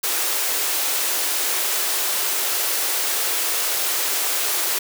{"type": "high-pass noise", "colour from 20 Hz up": "white", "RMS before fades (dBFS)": -22, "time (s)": [0.03, 4.79], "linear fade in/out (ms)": 10, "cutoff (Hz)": 320, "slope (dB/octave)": 48, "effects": []}